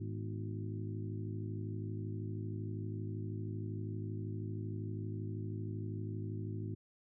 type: harmonic tone with a mistuned harmonic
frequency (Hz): 52.7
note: G#1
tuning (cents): +26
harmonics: 2 / 3 / 4 / 5 / 6 / 7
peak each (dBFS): -39 / -47 / -50 / -49 / -48 / -50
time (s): 0-6.75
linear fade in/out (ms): 10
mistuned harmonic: 5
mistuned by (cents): -92
effects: none